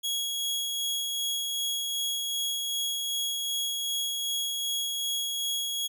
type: tone with tremolo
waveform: sawtooth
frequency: 3322 Hz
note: G#7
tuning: in tune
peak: -24 dBFS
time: 0.03-5.88 s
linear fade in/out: 20 ms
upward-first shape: sine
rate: 2.6 Hz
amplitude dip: 25%
effects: none